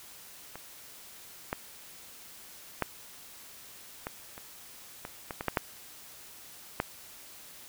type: clicks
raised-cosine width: 0.5 ms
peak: -26 / -15 / -12 / -19 / -28 / -23 / -20 / -19 / -12 / -10 / -12 dBFS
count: 11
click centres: 0.556 / 1.529 / 2.823 / 4.069 / 4.379 / 5.051 / 5.308 / 5.409 / 5.483 / 5.572 / 6.801 s
effects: white hiss -50 dBFS RMS until 7.68 s